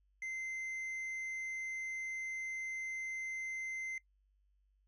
triangle tone with tanh clipping, 2074 Hz, C7, 16 cents flat, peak -40 dBFS, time 0.22-3.98 s, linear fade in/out 2 ms, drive 9 dB, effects noise-tail reverb RT60 0.1 s tail -21 dB re dry + added 49 Hz sine -70 dBFS peak until 4.87 s

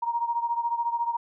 sine beating tone pair, 936 / 950 Hz, A#5 / A#5, +7 / +33 cents, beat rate 14 Hz, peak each -26 / -30 dBFS, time 0.02-1.17 s, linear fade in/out 10 ms, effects none

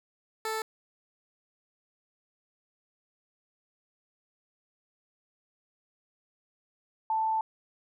15% pulse / sine tone pair in turn, 440 / 882.3 Hz, A4 / A5, 0 / +5 cents, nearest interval octave, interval 1205 cents, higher second, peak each -24 / -25 dBFS, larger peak first, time 0.45-0.62 / 7.1-7.41 s, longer second, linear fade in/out 2 ms, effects none

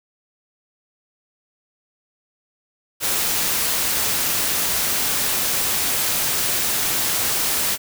white noise, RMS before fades -21 dBFS, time 3-7.78 s, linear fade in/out 50 ms, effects none

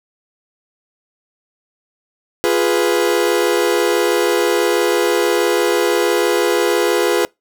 40% pulse chord, F diminished, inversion none, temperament equal, 349.2 / 415.3 / 493.9 Hz, F4 / Ab4 / Cb5, 0 / 0 / 0 cents, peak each -17 dBFS, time 2.44-7.25 s, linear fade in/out 0 ms, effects noise-tail reverb RT60 0.2 s tail -25 dB re dry

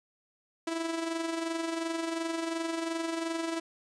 sawtooth tone with amplitude modulation, 329.6 Hz, E4, in tune, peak -25 dBFS, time 0.67-3.6 s, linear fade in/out 5 ms, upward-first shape sine, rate 22.8 Hz, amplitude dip 50%, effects resampled to 22050 Hz

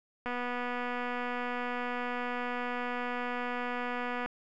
click train, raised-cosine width 0.5 ms, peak -21 dBFS, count 981, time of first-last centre 0.26-4.26 s, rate 245 Hz, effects none

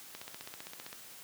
click train, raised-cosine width 0.2 ms, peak -26 dBFS, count 13, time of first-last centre 0.15-0.929 s, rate 15.4 Hz, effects white hiss -51 dBFS RMS until 1.23 s + high-pass 100 Hz 12 dB/octave

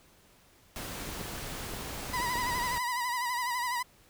pink noise, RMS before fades -39 dBFS, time 0.76-2.78 s, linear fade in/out 0 ms
clicks, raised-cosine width 2 ms, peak -26 dBFS, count 6, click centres 1.09 / 1.212 / 1.737 / 2.1 / 2.201 / 2.356 s
30% pulse tone with vibrato, 980 Hz, B5, 14 cents flat, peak -27 dBFS, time 2.13-3.83 s, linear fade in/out 10 ms, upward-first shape sine, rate 12 Hz, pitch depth 62 cents each way
effects pink hiss -61 dBFS RMS until 4.09 s

